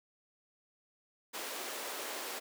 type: high-pass noise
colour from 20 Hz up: pink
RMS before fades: -41 dBFS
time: 1.33-2.4 s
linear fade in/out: 20 ms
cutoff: 350 Hz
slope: 24 dB/octave
effects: none